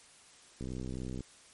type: click train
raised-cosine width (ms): 3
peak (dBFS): -27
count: 39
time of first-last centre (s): 0.61-1.207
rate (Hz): 63.7
effects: white hiss -58 dBFS RMS until 1.53 s + MP3 48 kbps